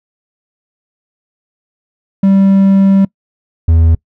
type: tone pair in turn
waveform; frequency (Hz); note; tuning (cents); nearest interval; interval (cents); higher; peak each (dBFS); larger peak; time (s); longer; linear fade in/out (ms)
triangle; 194.8 / 81.9; G3 / E2; -11 / -11; octave + minor third; 1500; first; -3; neither; 2.23-3.05 / 3.68-3.95; first; 5
effects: noise-tail reverb RT60 0.1 s tail -24 dB re dry